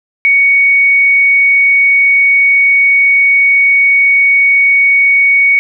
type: tone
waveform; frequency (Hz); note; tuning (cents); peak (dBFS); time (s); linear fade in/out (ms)
sine; 2233; C#7; +12; -5; 0.25-5.59; 0
effects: none